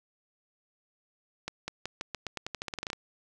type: accelerating click train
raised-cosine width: 0.2 ms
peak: -17 dBFS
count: 17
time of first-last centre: 1.48-2.931 s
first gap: 200 ms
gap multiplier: 0.88
effects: none